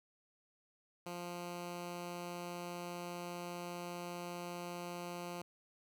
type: tone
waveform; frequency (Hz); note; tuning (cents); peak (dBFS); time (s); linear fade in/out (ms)
10% pulse; 175; F3; +4; -34; 1.06-5.42; 5
effects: none